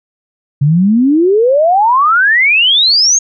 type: exponential sweep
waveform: sine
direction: up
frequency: 136.3 to 6645 Hz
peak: -6 dBFS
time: 0.61-3.19 s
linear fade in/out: 10 ms
effects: none